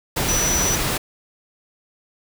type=tone in noise; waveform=sine; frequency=5920 Hz; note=F#8; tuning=in tune; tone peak=-20 dBFS; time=0.28-0.76 s; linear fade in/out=10 ms; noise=pink; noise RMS=-22 dBFS; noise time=0.16-0.98 s; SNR=-1 dB; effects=none